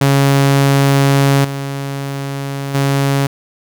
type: tone with level steps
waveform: sawtooth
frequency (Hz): 138.59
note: C#3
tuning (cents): 0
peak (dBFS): -5 / -16 / -8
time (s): 0.01-3.27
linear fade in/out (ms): 5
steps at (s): 1.44 / 2.74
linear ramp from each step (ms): 10
effects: none